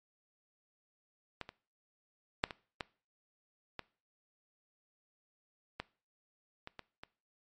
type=clicks; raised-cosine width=0.3 ms; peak=-23 / -29 / -11 / -25 / -20 / -23 / -21 / -28 / -28 / -30 dBFS; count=10; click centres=1.413 / 1.491 / 2.439 / 2.508 / 2.808 / 3.793 / 5.8 / 6.674 / 6.793 / 7.035 s; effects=noise-tail reverb RT60 0.4 s tail -21 dB re dry + MP3 48 kbps